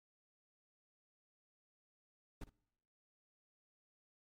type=noise with echo; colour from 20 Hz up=brown; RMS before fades=-45 dBFS; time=2.41-2.44 s; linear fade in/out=5 ms; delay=56 ms; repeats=1; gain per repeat=-15 dB; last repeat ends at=2.496 s; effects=noise-tail reverb RT60 0.9 s tail -25 dB re dry + MP3 64 kbps